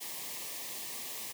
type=band-stop noise; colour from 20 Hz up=white; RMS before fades=-41 dBFS; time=0-1.33 s; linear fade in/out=20 ms; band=1200 to 1700 Hz; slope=96 dB/octave; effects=high-pass 150 Hz 12 dB/octave